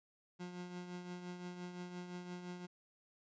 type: tone with tremolo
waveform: 30% pulse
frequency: 178.4 Hz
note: F3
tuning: 37 cents sharp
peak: -40 dBFS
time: 0.39-2.67 s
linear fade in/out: 20 ms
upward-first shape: triangle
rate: 5.8 Hz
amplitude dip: 55%
effects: resampled to 16000 Hz